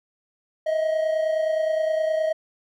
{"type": "tone pair together", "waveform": "triangle", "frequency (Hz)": [630, 659.6], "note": ["D#5", "E5"], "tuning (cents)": [21, 1], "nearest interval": "minor second", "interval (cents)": 80, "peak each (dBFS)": [-19, -27], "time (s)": [0.66, 2.33], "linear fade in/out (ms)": 10, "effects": []}